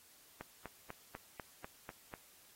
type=click train; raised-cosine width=0.5 ms; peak=-30 dBFS; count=8; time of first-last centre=0.41-2.138 s; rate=4.05 Hz; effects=white hiss -63 dBFS RMS until 2.55 s + AAC 48 kbps